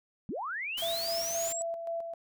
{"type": "linear sweep", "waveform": "sine", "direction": "up", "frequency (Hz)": [155.4, 7902], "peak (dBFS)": -33, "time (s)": [0.29, 1.62], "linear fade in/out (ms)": 0}
{"type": "noise", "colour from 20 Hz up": "white", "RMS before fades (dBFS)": -40, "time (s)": [0.77, 1.53], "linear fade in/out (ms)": 10}
{"type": "tone with tremolo", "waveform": "sine", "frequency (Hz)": 670, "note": "E5", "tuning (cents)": 28, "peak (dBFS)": -31, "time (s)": [0.82, 2.14], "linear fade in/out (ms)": 5, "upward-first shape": "square", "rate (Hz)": 3.8, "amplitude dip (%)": 45}
{"effects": []}